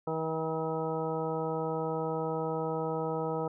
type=harmonic tone; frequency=160 Hz; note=D#3; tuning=49 cents sharp; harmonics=1 / 2 / 3 / 4 / 5 / 6 / 8; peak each=-37 / -39 / -33 / -40 / -39 / -40 / -42 dBFS; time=0.07-3.48 s; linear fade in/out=5 ms; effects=none